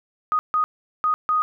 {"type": "tone bursts at uneven times", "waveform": "sine", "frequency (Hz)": 1244.5, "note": "D#6", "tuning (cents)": 0, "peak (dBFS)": -17, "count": 4, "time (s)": [[0.32, 0.39], [0.54, 0.64], [1.04, 1.14], [1.29, 1.42]], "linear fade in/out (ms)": 0, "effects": []}